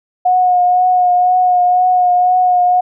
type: tone with vibrato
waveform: sine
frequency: 725 Hz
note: F#5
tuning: 35 cents flat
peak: -8 dBFS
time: 0.25-2.81 s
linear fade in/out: 10 ms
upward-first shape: triangle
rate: 2 Hz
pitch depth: 25 cents each way
effects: none